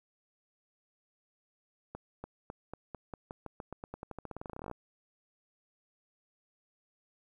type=accelerating click train; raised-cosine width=1 ms; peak=-27 dBFS; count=30; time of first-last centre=1.95-4.713 s; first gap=290 ms; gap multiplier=0.9; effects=11-bit